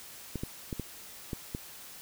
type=clicks; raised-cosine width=3 ms; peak=-21 dBFS; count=6; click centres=0.357 / 0.435 / 0.728 / 0.797 / 1.332 / 1.549 s; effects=white hiss -48 dBFS RMS until 2.01 s